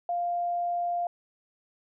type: tone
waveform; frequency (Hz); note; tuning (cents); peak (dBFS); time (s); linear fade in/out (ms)
sine; 698.5; F5; 0; -26; 0.09-1.07; 2
effects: none